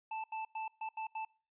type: tone bursts at uneven times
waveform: square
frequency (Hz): 880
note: A5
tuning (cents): 0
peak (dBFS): -38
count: 6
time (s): 0.11-0.24 / 0.32-0.45 / 0.55-0.68 / 0.81-0.89 / 0.97-1.07 / 1.15-1.25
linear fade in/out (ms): 5
effects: noise-tail reverb RT60 0.4 s tail -24 dB re dry + resampled to 8000 Hz